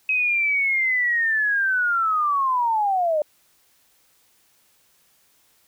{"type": "linear sweep", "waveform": "sine", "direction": "down", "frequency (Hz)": [2550, 587.3], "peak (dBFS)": -18, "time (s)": [0.09, 3.22], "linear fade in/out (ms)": 2, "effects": ["white hiss -61 dBFS RMS until 5.67 s"]}